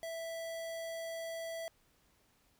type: tone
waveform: square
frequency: 659.3 Hz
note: E5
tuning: in tune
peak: -40 dBFS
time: 0.03-1.68 s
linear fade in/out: 0 ms
effects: pink hiss -71 dBFS RMS until 2.59 s